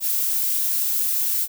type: noise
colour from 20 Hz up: violet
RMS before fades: -22 dBFS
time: 0-1.48 s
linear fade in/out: 50 ms
effects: none